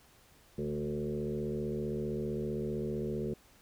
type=tone with frequency modulation; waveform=sine; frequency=293.1 Hz; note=D4; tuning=3 cents flat; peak=-32 dBFS; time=0.58-3.34 s; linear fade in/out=5 ms; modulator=75.4 Hz; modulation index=2.4; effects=pink hiss -62 dBFS RMS until 3.61 s